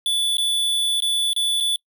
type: tone with dropouts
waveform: square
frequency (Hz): 3466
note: A7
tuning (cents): -27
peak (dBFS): -19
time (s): 0.06-1.76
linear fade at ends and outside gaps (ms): 1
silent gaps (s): 0.37-0.382 / 1.003-1.022 / 1.332-1.363 / 1.602-1.607
effects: noise-tail reverb RT60 0.1 s tail -26 dB re dry